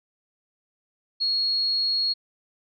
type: tone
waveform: sine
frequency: 4310 Hz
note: C#8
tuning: 49 cents flat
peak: -21 dBFS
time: 1.2-2.14 s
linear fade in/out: 20 ms
effects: none